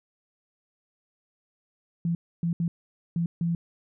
sine tone bursts at uneven times, 169.2 Hz, E3, 45 cents sharp, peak -23 dBFS, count 5, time 2.05-2.15 / 2.43-2.53 / 2.6-2.68 / 3.16-3.26 / 3.41-3.55 s, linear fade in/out 2 ms, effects none

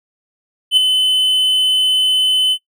triangle tone with ADSR envelope, 3032 Hz, F#7, 42 cents sharp, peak -3 dBFS, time 0.71-2.58 s, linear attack 62 ms, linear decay 6 ms, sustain -6 dB, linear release 61 ms, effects noise-tail reverb RT60 0.1 s tail -17 dB re dry

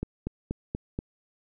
click train, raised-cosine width 3 ms, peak -17 dBFS, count 5, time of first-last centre 0.03-0.989 s, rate 4.17 Hz, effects none

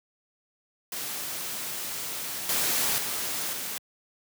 white noise with level steps, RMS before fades -34 / -26 / -31 / -34 dBFS, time 0.92-3.78 s, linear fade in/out 2 ms, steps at 2.49 / 2.98 / 3.53 s, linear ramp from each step 2 ms, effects high-pass 100 Hz 12 dB/octave

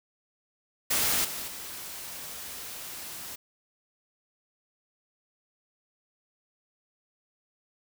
white noise with level steps, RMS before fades -26 / -36 / -40 dBFS, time 0.9-3.36 s, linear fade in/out 10 ms, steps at 1.24 / 1.47 s, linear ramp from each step 10 ms, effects none

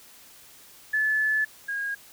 sine tone pair in turn, 1731 / 1632.1 Hz, A6 / G#6, -29 / -31 cents, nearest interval minor second, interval 102 cents, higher first, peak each -21 / -27 dBFS, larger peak first, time 0.93-1.45 / 1.68-1.95 s, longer first, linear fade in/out 10 ms, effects white hiss -51 dBFS RMS until 2.12 s

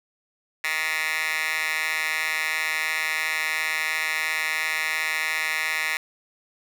10% pulse tone with high-pass filter, 157.1 Hz, D#3, 17 cents sharp, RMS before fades -26 dBFS, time 0.64-5.97 s, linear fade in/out 2 ms, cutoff 1800 Hz, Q 5, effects 9-bit

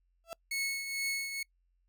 35% pulse tone with exponential growth, 667 Hz, E5, 20 cents sharp, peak -33 dBFS, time 0.24-0.33 s, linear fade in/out 0 ms, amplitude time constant 19 ms
sawtooth tone with tremolo, 2197 Hz, C#7, 16 cents flat, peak -27 dBFS, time 0.51-1.43 s, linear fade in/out 5 ms, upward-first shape triangle, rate 2.2 Hz, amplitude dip 60%
effects noise-tail reverb RT60 0.1 s tail -26 dB re dry + added 44 Hz sine -70 dBFS peak until 1.88 s

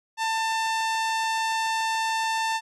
sawtooth tone with low-pass filter, 893 Hz, A5, 25 cents sharp, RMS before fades -26 dBFS, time 0.17-2.61 s, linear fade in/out 50 ms, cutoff 7400 Hz, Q 0.81, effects none

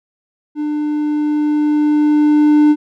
triangle tone with level ramp, 299.1 Hz, D4, 32 cents sharp, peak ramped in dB -15 to -4 dBFS, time 0.55-2.76 s, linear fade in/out 50 ms, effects none

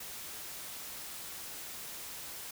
white noise, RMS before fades -44 dBFS, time 0-2.51 s, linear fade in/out 5 ms, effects none

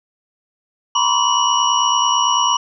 sine tone cluster, 959 / 1028 / 1140 / 2944 / 5690 Hz, A#5 / C6 / C#6 / F#7 / F8, +49 / -31 / +48 / -9 / +31 cents, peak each -19 / -19 / -20 / -19 / -23 dBFS, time 0.95-2.57 s, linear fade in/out 5 ms, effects none

